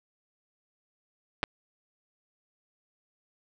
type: clicks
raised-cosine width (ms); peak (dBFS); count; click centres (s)
0.3; -11; 2; 1.431 / 1.438
effects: none